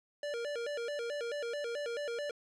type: tone with vibrato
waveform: square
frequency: 523.3 Hz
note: C5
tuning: in tune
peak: -36 dBFS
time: 0.23-2.31 s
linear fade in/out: 2 ms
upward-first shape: square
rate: 4.6 Hz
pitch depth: 190 cents each way
effects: low-pass 6000 Hz 12 dB/octave